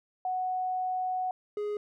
sine / triangle tone pair in turn, 740 / 416.2 Hz, F#5 / G#4, 0 / +4 cents, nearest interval minor seventh, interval 996 cents, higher first, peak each -28 dBFS, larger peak neither, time 0.25-1.31 / 1.57-1.77 s, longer first, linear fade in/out 2 ms, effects none

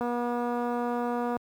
click train, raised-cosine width 1 ms, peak -18 dBFS, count 328, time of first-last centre 0.01-1.367 s, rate 241 Hz, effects high-pass 80 Hz 12 dB/octave + 9-bit

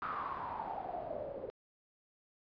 white noise with low-pass filter sweep, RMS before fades -41 dBFS, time 0.02-1.5 s, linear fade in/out 0 ms, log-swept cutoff 1300 to 490 Hz, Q 7.8, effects resampled to 11025 Hz

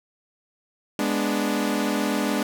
sawtooth chord, G# diminished, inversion none, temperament equal, 207.7 / 246.9 / 293.7 Hz, G#3 / B3 / D4, 0 / 0 / 0 cents, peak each -22 / -24 / -22 dBFS, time 0.99-2.43 s, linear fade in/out 2 ms, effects none

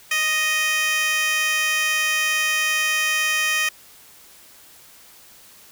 15% pulse tone with high-pass filter, 622.3 Hz, D#5, in tune, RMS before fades -21 dBFS, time 0.11-3.69 s, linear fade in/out 5 ms, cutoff 2200 Hz, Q 1.5, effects white hiss -48 dBFS RMS until 5.71 s

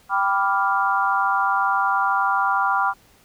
sine chord, G dominant seventh, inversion none, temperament equal, 784 / 987.8 / 1174.7 / 1396.9 Hz, G5 / B5 / D6 / F6, 0 / 0 / 0 / 0 cents, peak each -23 dBFS, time 0.09-2.94 s, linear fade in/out 50 ms, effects pink hiss -55 dBFS RMS until 3.24 s

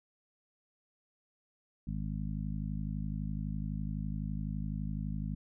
harmonic tone, 51.91 Hz, G#1, in tune, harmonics 1 / 2 / 3 / 4 / 5, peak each -38 / -43 / -38 / -40 / -47 dBFS, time 1.87-5.35 s, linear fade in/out 5 ms, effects none

